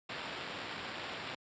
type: noise with sample-and-hold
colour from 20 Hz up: white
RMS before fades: -42 dBFS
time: 0.09-1.35 s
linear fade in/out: 5 ms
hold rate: 6300 Hz
effects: high-pass 100 Hz 12 dB/octave + resampled to 16000 Hz